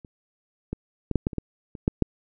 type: clicks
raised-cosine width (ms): 3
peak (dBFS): -29 / -16 / -13 / -7 / -10 / -23 / -13 / -25 / -7 / -6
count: 10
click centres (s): 0.048 / 0.73 / 1.113 / 1.157 / 1.269 / 1.332 / 1.383 / 1.752 / 1.879 / 2.023
effects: none